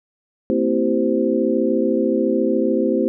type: tone cluster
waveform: sine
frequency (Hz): 226.8 / 260.7 / 328 / 387 / 518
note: A#3 / C4 / E4 / G4 / C5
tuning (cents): -47 / -6 / -9 / -22 / -17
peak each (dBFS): -22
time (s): 0.5-3.08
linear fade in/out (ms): 0
effects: none